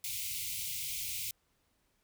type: band-stop noise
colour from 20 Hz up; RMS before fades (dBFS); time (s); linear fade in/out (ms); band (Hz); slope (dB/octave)
white; -38; 0.04-1.31; 2; 150 to 2100; 96
effects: pink hiss -75 dBFS RMS until 2.03 s